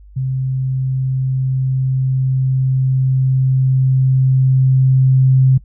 sine tone with level ramp, 131.3 Hz, C3, 6 cents sharp, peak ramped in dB -16 to -7 dBFS, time 0.16-5.58 s, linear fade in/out 10 ms, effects noise-tail reverb RT60 0.1 s tail -22 dB re dry + added 50 Hz sine -38 dBFS peak until 5.64 s

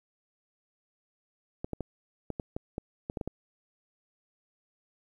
clicks, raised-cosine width 2 ms, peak -20 dBFS, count 11, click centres 1.645 / 1.733 / 1.807 / 2.303 / 2.398 / 2.565 / 2.781 / 3.099 / 3.172 / 3.212 / 3.276 s, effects 10-bit

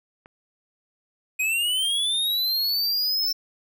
click, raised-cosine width 0.5 ms, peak -31 dBFS, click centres 0.259 s
square linear sweep, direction up, 2489 to 5350 Hz, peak -22 dBFS, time 1.39-3.33 s, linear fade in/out 10 ms
effects none

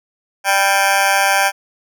20% pulse tone with amplitude modulation, 787 Hz, G5, 7 cents sharp, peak -3 dBFS, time 0.44-1.52 s, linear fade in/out 50 ms, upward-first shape sine, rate 195 Hz, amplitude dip 95%, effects none

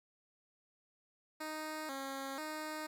10% pulse tone with pitch steps, 310.4 / 271.1 / 309 Hz, D#4 / C#4 / D#4, -4 / -38 / -12 cents, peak -32 dBFS, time 1.4-2.87 s, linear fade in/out 10 ms, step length 490 ms, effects none

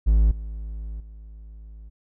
triangle tone with level steps, 53.6 Hz, A1, 45 cents flat, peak -12 / -28 / -37 dBFS, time 0.06-1.9 s, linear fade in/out 20 ms, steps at 0.31 / 1 s, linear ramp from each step 5 ms, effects none

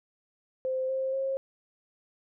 sine tone with pitch steps, 520 / 528.5 / 537.1 Hz, C5 / C5 / C5, -11 / +17 / +45 cents, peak -27 dBFS, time 0.65-1.37 s, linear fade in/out 0 ms, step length 240 ms, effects none

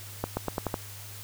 accelerating click train, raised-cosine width 1 ms, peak -14 dBFS, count 6, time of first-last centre 0.24-0.742 s, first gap 130 ms, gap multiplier 0.87, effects added 101 Hz sine -44 dBFS peak until 1.23 s + white hiss -45 dBFS RMS until 1.23 s

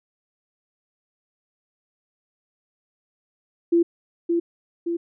sine tone with echo, 340 Hz, F4, 46 cents flat, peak -14 dBFS, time 3.72-3.83 s, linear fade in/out 10 ms, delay 570 ms, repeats 2, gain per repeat -4 dB, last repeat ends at 4.97 s, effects none

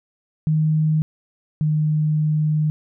sine tone pair in turn, 155.56 / 153.24 Hz, D#3 / D#3, 0 / -26 cents, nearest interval unison, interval 26 cents, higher first, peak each -15 / -16 dBFS, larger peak first, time 0.47-1.02 / 1.61-2.7 s, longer second, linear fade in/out 0 ms, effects none

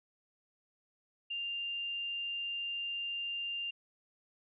sine tone, 2794 Hz, F7, in tune, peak -35 dBFS, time 1.3-3.71 s, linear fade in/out 10 ms, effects none

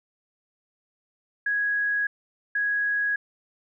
sine tone pair in turn, 1661.2 / 1661.2 Hz, G#6 / G#6, 0 / 0 cents, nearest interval unison, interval 0 cents, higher neither, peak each -22 dBFS, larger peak neither, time 1.46-2.07 / 2.55-3.16 s, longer neither, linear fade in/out 5 ms, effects none

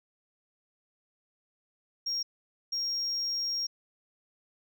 sine tone bursts at uneven times, 5580 Hz, F8, 2 cents flat, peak -27 dBFS, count 2, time 2.06-2.23 / 2.72-3.67 s, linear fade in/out 10 ms, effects tanh soft clip ceiling -27 dBFS

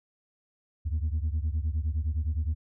sine beating tone pair, 73.9 / 83.6 Hz, D2 / E2, +11 / +25 cents, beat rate 9.7 Hz, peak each -26 / -28 dBFS, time 0.85-2.55 s, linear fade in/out 20 ms, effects tanh soft clip ceiling -23 dBFS

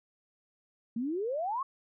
sine exponential sweep, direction up, 220 to 1127 Hz, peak -30 dBFS, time 0.96-1.63 s, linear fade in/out 5 ms, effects none

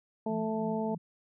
harmonic tone, 220 Hz, A3, in tune, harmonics 1 / 2 / 3 / 4, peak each -32 / -35 / -37 / -38 dBFS, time 0.26-0.95 s, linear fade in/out 5 ms
sine tone with tremolo, 170 Hz, F3, 46 cents flat, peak -36 dBFS, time 0.29-0.98 s, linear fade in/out 10 ms, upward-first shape triangle, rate 3.2 Hz, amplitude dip 80%
effects none

